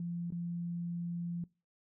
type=tone with dropouts; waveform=sine; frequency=172.1 Hz; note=F3; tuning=25 cents flat; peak=-35 dBFS; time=0-1.44 s; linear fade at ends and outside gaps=2 ms; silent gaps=0.305-0.322 s; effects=noise-tail reverb RT60 0.3 s tail -23 dB re dry